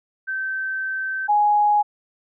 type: tone pair in turn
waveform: sine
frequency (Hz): 1547 / 832.4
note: G6 / G#5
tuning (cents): -23 / +4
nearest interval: major seventh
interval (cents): 1073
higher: first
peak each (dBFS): -23 / -14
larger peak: second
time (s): 0.27-1.28 / 1.28-1.83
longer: first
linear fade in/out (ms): 20
effects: none